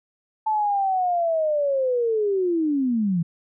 sine linear sweep, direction down, 878 to 160.1 Hz, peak -19 dBFS, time 0.46-3.23 s, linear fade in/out 10 ms, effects none

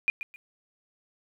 sine tone with echo, 2426 Hz, D#7, 44 cents flat, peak -20 dBFS, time 0.08-0.1 s, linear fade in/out 0 ms, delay 130 ms, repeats 2, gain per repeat -12 dB, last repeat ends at 0.36 s, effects 10-bit

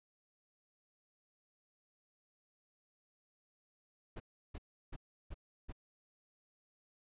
brown noise bursts, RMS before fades -43 dBFS, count 5, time 4.16-5.725 s, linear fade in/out 10 ms, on 41 ms, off 340 ms, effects resampled to 8000 Hz

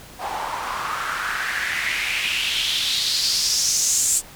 white noise with band-pass filter sweep, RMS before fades -23 dBFS, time 0.18-4.22 s, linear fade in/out 50 ms, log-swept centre 770 to 8000 Hz, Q 3.8, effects pink hiss -43 dBFS RMS until 4.35 s

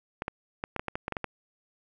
clicks, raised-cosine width 0.5 ms, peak -16 dBFS, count 11, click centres 0.221 / 0.281 / 0.639 / 0.763 / 0.795 / 0.883 / 0.955 / 1.081 / 1.123 / 1.168 / 1.243 s, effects none

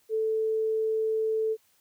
sine tone, 440 Hz, A4, in tune, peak -24 dBFS, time 0.09-1.57 s, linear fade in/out 50 ms, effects white hiss -66 dBFS RMS until 1.8 s

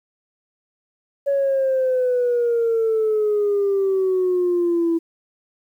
sine exponential sweep, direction down, 563 to 330 Hz, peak -15 dBFS, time 1.26-4.99 s, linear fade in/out 20 ms, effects tanh soft clip ceiling -13 dBFS + 9-bit

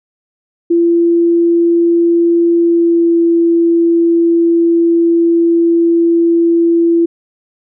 sine tone with pitch glide, 339.8 to 336.7 Hz, F4 to E4, -47 to +37 cents, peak -7 dBFS, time 0.7-7.06 s, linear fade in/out 10 ms, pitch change -16 cents, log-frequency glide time 2.56-3.17 s, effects none

